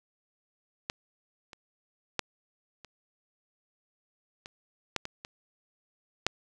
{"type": "clicks", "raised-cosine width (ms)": 0.2, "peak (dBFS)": [-14, -28, -10, -29, -25, -11, -19, -23, -7], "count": 9, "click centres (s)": [0.899, 1.532, 2.193, 2.847, 4.459, 4.963, 5.054, 5.249, 6.266], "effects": []}